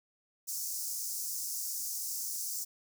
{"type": "high-pass noise", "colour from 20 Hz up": "pink", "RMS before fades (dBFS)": -37, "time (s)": [0.47, 2.65], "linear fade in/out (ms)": 20, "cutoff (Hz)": 5300, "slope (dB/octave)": 48, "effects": []}